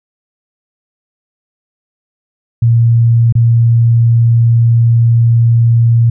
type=tone with dropouts; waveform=sine; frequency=116.54 Hz; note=A#2; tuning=in tune; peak=-5 dBFS; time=2.62-6.1 s; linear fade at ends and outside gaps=5 ms; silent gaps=3.325-3.352 s; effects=none